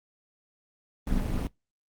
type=noise with amplitude modulation; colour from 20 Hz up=brown; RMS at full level=-24 dBFS; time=1.07-1.47 s; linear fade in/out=2 ms; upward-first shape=sine; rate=219 Hz; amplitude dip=80%; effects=noise-tail reverb RT60 0.2 s tail -24 dB re dry + Opus 24 kbps